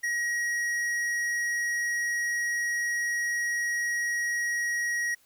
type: tone with tanh clipping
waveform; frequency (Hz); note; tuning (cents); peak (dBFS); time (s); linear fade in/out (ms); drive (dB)
sine; 1898; A#6; +31; -28; 0.03-5.15; 10; 12
effects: white hiss -63 dBFS RMS until 5.25 s